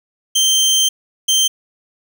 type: tone bursts at uneven times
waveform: 25% pulse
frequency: 3136 Hz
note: G7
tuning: in tune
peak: -8 dBFS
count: 2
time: 0.35-0.89 / 1.28-1.48 s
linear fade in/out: 10 ms
effects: none